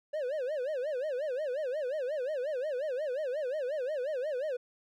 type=tone with vibrato; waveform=triangle; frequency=554.4 Hz; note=C#5; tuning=in tune; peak=-29 dBFS; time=0.13-4.57 s; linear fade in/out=10 ms; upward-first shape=sine; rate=5.6 Hz; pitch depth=220 cents each way; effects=none